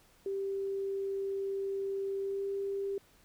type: tone with pitch glide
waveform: sine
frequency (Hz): 392 to 395.4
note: G4 to G4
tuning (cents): 0 to +15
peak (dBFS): -32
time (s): 0.26-2.98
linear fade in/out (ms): 2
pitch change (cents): +15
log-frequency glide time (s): 2.22-2.45
effects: pink hiss -64 dBFS RMS until 3.24 s